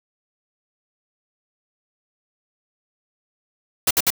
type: noise bursts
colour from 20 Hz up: white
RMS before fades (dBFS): -17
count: 3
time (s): 3.87-4.104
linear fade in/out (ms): 5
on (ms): 38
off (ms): 60
effects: none